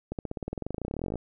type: accelerating click train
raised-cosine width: 2 ms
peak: -19 dBFS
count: 29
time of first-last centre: 0.12-1.157 s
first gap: 68 ms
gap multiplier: 0.95
effects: none